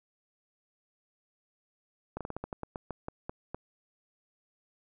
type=slowing click train; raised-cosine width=1 ms; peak=-22 dBFS; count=13; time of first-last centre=2.17-3.546 s; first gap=37 ms; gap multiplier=1.19; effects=none